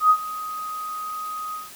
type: tone with ADSR envelope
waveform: sine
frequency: 1252 Hz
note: D#6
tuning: 10 cents sharp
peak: -10 dBFS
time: 0-1.71 s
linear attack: 100 ms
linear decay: 67 ms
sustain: -18 dB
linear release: 170 ms
effects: white hiss -43 dBFS RMS until 1.75 s